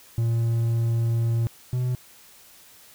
triangle tone pair in turn, 115.6 / 125.32 Hz, A#2 / B2, -14 / +26 cents, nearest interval minor second, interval 140 cents, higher second, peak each -18 / -20 dBFS, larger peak first, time 0.18-1.47 / 1.73-1.95 s, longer first, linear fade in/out 0 ms, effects white hiss -51 dBFS RMS until 2.94 s

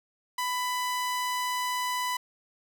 sawtooth tone, 996 Hz, B5, 14 cents sharp, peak -24 dBFS, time 0.38-2.17 s, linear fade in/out 5 ms, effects none

